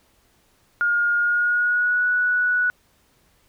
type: tone with pitch glide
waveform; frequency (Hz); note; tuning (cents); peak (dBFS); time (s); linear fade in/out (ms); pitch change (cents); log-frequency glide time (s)
sine; 1422 to 1473; F6 to F#6; +31 to -8; -17; 0.81-2.7; 0; +61; 1.17-2.07
effects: pink hiss -61 dBFS RMS until 3.48 s